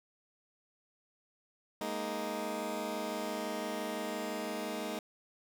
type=chord; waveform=15% pulse; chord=Ab suspended second; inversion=none; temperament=just; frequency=207.7 / 233.6 / 311.5 Hz; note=Ab3 / Bb3 / Eb4; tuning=0 / +4 / +2 cents; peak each=-34 dBFS; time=1.81-4.99 s; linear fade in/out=2 ms; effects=none